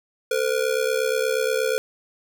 square ring-modulated tone, 480 Hz, B4, 49 cents flat, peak -18 dBFS, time 0.31-1.78 s, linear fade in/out 0 ms, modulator 34.2 Hz, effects none

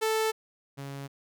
sawtooth tone pair in turn, 440 / 138.88 Hz, A4 / C#3, 0 / +4 cents, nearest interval octave + minor sixth, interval 1996 cents, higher first, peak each -21 / -33 dBFS, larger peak first, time 0.01-0.32 / 0.77-1.08 s, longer neither, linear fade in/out 20 ms, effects none

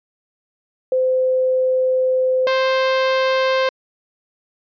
sine / sawtooth tone pair in turn, 515 / 524.6 Hz, C5 / C5, -28 / +4 cents, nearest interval unison, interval 32 cents, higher second, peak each -14 / -11 dBFS, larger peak second, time 0.92-2.47 / 2.47-3.69 s, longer first, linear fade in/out 2 ms, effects resampled to 11025 Hz

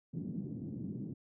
pink band-pass noise, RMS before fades -41 dBFS, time 0.13-1.14 s, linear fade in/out 10 ms, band 140 to 270 Hz, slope 24 dB/octave, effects none

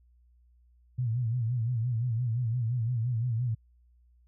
sine tone with vibrato, 118.5 Hz, A#2, 29 cents sharp, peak -26 dBFS, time 0.98-3.55 s, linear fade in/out 10 ms, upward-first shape sine, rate 5.8 Hz, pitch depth 120 cents each way, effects added 60 Hz sine -59 dBFS peak until 4.27 s

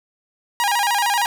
sawtooth tone with vibrato, 880 Hz, A5, in tune, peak -13 dBFS, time 0.6-1.26 s, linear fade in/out 0 ms, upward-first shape square, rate 13 Hz, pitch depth 140 cents each way, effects none

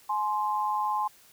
sine tone pair together, 845.5 / 1046.5 Hz, G#5 / C6, +31 / 0 cents, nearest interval major third, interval 369 cents, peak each -28 dBFS, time 0.09-1.08 s, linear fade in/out 10 ms, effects white hiss -57 dBFS RMS until 1.32 s

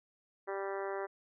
harmonic tone, 196 Hz, G3, in tune, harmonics 2 / 3 / 4 / 5 / 6 / 7 / 8 / 9 / 10, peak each -38 / -42 / -44 / -46 / -48 / -49 / -50 / -51 / -52 dBFS, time 0.47-1.07 s, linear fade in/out 20 ms, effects none

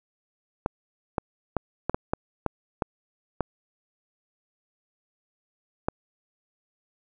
clicks, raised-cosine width 1 ms, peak -10 dBFS, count 10, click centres 0.661 / 1.182 / 1.567 / 1.896 / 1.945 / 2.135 / 2.463 / 2.822 / 3.407 / 5.885 s, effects none

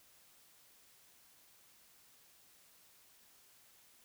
silence, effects white hiss -65 dBFS RMS until 4.04 s

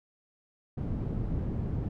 white low-pass noise, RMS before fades -32 dBFS, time 0.77-1.89 s, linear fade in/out 10 ms, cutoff 160 Hz, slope 12 dB/octave, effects none

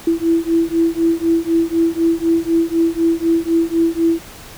sine beating tone pair, 329.6 / 333.6 Hz, E4 / E4, 0 / +21 cents, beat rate 4 Hz, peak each -16 / -16 dBFS, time 0.07-4.19 s, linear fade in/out 5 ms, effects pink hiss -37 dBFS RMS until 4.57 s

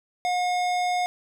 sine tone with hard clipping, 720 Hz, F#5, 47 cents flat, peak -24 dBFS, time 0.25-1.06 s, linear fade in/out 0 ms, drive 16 dB, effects none

